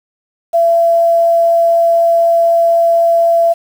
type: tone with quantisation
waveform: sine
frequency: 674 Hz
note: E5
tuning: 38 cents sharp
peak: -7 dBFS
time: 0.53-3.54 s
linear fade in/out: 20 ms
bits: 6
effects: none